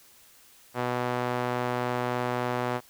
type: tone with band-pass filter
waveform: sawtooth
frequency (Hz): 123.47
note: B2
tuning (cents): 0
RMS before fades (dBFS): -29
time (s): 0.74-2.81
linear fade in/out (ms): 50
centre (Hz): 880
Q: 0.81
effects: white hiss -56 dBFS RMS until 2.89 s